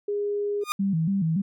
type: tone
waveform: sine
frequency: 410 Hz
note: G#4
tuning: 22 cents flat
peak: -24 dBFS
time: 0.08-0.64 s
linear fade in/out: 5 ms
type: tone with exponential growth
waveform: sawtooth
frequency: 1220 Hz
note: D#6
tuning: 34 cents flat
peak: -17 dBFS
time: 0.61-0.72 s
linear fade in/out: 0 ms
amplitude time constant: 23 ms
type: tone with vibrato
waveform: sine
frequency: 178.2 Hz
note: F3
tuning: 35 cents sharp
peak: -21 dBFS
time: 0.79-1.42 s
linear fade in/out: 10 ms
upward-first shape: square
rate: 3.5 Hz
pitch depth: 170 cents each way
effects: none